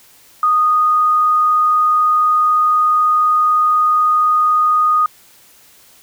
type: tone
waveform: sine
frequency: 1237 Hz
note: D#6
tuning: 10 cents flat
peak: -10 dBFS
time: 0.43-5.06 s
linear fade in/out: 2 ms
effects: white hiss -47 dBFS RMS until 6.02 s